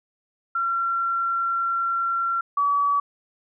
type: tone pair in turn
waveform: sine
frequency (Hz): 1365 / 1141.5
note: F6 / D6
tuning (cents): -40 / -50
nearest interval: minor third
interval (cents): 310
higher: first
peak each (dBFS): -21 / -18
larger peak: second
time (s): 0.55-2.41 / 2.57-3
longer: first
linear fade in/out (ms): 5
effects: none